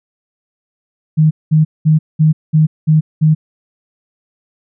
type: tone bursts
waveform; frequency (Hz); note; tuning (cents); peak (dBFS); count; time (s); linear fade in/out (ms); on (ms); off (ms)
sine; 155.7; D#3; +2; -6; 7; 1.17-3.35; 20; 140; 200
effects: none